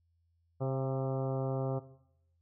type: harmonic tone with a mistuned harmonic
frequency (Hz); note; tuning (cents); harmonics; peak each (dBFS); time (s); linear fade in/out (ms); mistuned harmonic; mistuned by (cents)
132.8; C3; +26; 1 / 2 / 3 / 4 / 5 / 6 / 7 / 8 / 9 / 10; -32 / -41 / -39 / -38 / -43 / -46 / -51 / -54 / -50 / -57; 0.6-1.8; 20; 5; +26
effects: noise-tail reverb RT60 0.8 s tail -17 dB re dry + added 84 Hz sine -70 dBFS peak until 2.41 s